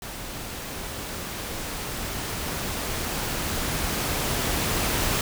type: noise with level ramp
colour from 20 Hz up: pink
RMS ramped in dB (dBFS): -36 to -24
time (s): 0.02-5.21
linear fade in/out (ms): 2
effects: none